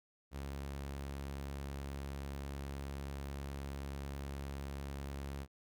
sawtooth tone, 69.4 Hz, C#2, 3 cents sharp, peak -37 dBFS, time 0.31-5.47 s, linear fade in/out 50 ms, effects Opus 48 kbps

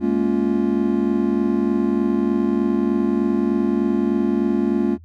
triangle chord, Bb minor seventh, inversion third, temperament just, 209.8 / 233.1 / 279.7 / 349.6 Hz, Ab3 / Bb3 / Db4 / F4, +18 / 0 / +16 / +2 cents, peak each -20 dBFS, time 0-4.98 s, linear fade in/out 50 ms, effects noise-tail reverb RT60 0.1 s tail -21 dB re dry + added 83 Hz sine -41 dBFS peak until 5.04 s

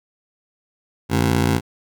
20% pulse ring-modulated tone, 120.1 Hz, B2, 48 cents flat, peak -8 dBFS, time 1.09-1.61 s, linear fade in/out 50 ms, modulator 27.9 Hz, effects none

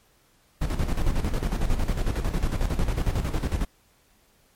brown noise with tremolo, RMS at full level -22 dBFS, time 0.61-3.65 s, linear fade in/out 10 ms, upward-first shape square, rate 11 Hz, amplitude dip 60%, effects pink hiss -62 dBFS RMS until 4.55 s + MP3 64 kbps

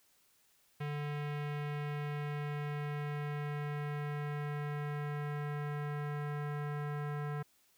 square tone with low-pass filter sweep, 146.83 Hz, D3, in tune, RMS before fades -38 dBFS, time 0.8-7.43 s, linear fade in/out 10 ms, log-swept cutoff 2500 to 1600 Hz, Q 1.7, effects white hiss -70 dBFS RMS until 7.77 s

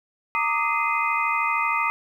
sine tone cluster, 921 / 1177 / 1250 / 2064 / 2490 Hz, A#5 / D6 / D#6 / C7 / D#7, -21 / +3 / +8 / -24 / +1 cents, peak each -27 dBFS, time 0.35-1.9 s, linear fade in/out 0 ms, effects 9-bit

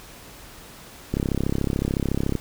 click train, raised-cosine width 3 ms, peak -10 dBFS, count 42, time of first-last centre 1.14-2.353 s, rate 33.8 Hz, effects pink hiss -44 dBFS RMS until 2.4 s

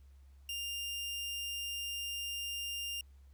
sawtooth tone, 2800 Hz, F7, 4 cents sharp, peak -34 dBFS, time 0.49-3.01 s, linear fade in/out 2 ms, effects added 68 Hz sine -55 dBFS peak until 3.33 s + pink hiss -75 dBFS RMS until 3.33 s

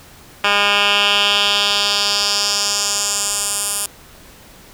10% pulse tone with band-pass filter sweep, 203.4 Hz, G#3, 36 cents flat, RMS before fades -17 dBFS, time 0.44-3.86 s, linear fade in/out 2 ms, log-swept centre 2200 to 10000 Hz, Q 2.2, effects pink hiss -43 dBFS RMS until 4.73 s

